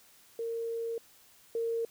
sine tone pair in turn, 460 / 460 Hz, A#4 / A#4, -23 / -23 cents, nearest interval unison, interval 0 cents, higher neither, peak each -32 / -29 dBFS, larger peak second, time 0.39-0.98 / 1.55-1.85 s, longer first, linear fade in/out 2 ms, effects white hiss -60 dBFS RMS until 1.9 s

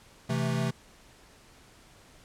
square chord, A minor, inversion first, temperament equal, 130.81 / 164.81 / 220 Hz, C3 / E3 / A3, 0 / 0 / 0 cents, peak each -30 / -33 / -33 dBFS, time 0.29-0.71 s, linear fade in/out 10 ms, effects pink hiss -56 dBFS RMS until 2.24 s + low-pass 10000 Hz 12 dB/octave

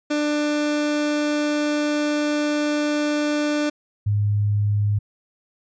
30% pulse / sine tone pair in turn, 297 / 103.44 Hz, D4 / G#2, +20 / -6 cents, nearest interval octave + tritone, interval 1826 cents, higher first, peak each -17 dBFS, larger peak neither, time 0.1-3.7 / 4.06-4.99 s, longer first, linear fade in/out 10 ms, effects resampled to 16000 Hz

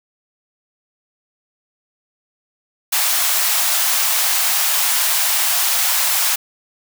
white high-pass noise, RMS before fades -17 dBFS, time 2.92-6.36 s, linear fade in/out 10 ms, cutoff 640 Hz, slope 48 dB/octave, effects none

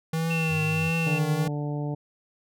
square tone with vibrato, 160.4 Hz, E3, 47 cents flat, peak -25 dBFS, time 0.13-1.48 s, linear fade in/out 5 ms, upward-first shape triangle, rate 1.5 Hz, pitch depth 53 cents each way
sine tone, 2700 Hz, E7, 41 cents sharp, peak -28 dBFS, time 0.3-1.19 s, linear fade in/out 10 ms
triangle linear two-way sweep, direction up then down, 86 to 110 to 86 Hz, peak -31 dBFS, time 0.48-0.92 s, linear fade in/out 50 ms, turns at 0.64 s
harmonic tone, 146.83 Hz, D3, in tune, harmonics 1 / 2 / 3 / 4 / 5 / 6, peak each -28 / -34 / -38 / -40 / -42 / -44 dBFS, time 1.06-1.95 s, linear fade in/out 10 ms
effects none

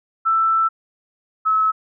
sine tone pair in turn, 1327 / 1293.7 Hz, E6 / E6, +11 / -33 cents, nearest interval unison, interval 44 cents, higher first, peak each -14 dBFS, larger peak neither, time 0.25-0.69 / 1.45-1.72 s, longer first, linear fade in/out 20 ms, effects none

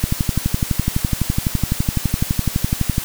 click train, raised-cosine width 5 ms, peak -4 dBFS, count 36, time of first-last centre 0.04-2.981 s, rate 11.9 Hz, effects white hiss -29 dBFS RMS until 3.04 s

